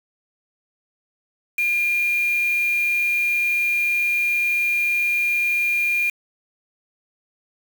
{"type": "tone with quantisation", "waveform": "sine", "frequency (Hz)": 2409, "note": "D7", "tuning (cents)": 43, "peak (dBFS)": -18, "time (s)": [1.58, 6.1], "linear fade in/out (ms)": 5, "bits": 5, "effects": []}